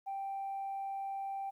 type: tone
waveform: sine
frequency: 784 Hz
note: G5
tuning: in tune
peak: -35 dBFS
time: 0.06-1.51 s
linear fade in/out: 20 ms
effects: tanh soft clip ceiling -33 dBFS + 12-bit